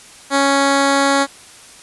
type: tone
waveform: 10% pulse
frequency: 277.2 Hz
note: C#4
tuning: in tune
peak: -4 dBFS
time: 0.3-1.27 s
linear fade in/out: 50 ms
effects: white hiss -41 dBFS RMS until 1.82 s + resampled to 24000 Hz